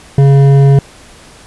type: tone with hard clipping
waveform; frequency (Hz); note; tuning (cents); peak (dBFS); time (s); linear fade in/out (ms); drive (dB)
triangle; 138.59; C#3; 0; -5; 0.18-0.79; 2; 13
effects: pink hiss -38 dBFS RMS until 1.46 s + resampled to 24000 Hz